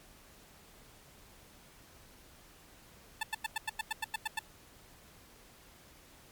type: tone bursts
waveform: 15% pulse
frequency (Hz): 880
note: A5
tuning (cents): 0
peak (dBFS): -25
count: 11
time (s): 3.21-4.392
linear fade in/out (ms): 5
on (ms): 22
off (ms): 94
effects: pink hiss -58 dBFS RMS until 6.31 s + MP3 96 kbps